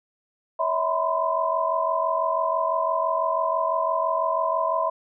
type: tone cluster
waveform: sine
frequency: 564 / 649 / 985 / 1031 Hz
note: C#5 / E5 / B5 / C6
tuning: +30 / -27 / -5 / -26 cents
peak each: -32 / -25 / -27 / -25 dBFS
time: 0.59-4.9 s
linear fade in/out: 10 ms
effects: none